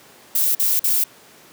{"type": "noise bursts", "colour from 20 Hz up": "violet", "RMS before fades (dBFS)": -18, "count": 3, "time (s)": [0.35, 1.04], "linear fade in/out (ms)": 5, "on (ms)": 200, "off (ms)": 45, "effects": ["pink hiss -47 dBFS RMS until 1.52 s", "high-pass 200 Hz 12 dB/octave"]}